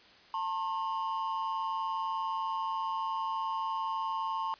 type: ring-modulated tone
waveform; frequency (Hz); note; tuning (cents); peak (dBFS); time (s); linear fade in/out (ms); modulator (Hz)
triangle; 984; B5; -7; -26; 0.34-4.54; 0; 89.8
effects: white hiss -57 dBFS RMS until 4.59 s + resampled to 11025 Hz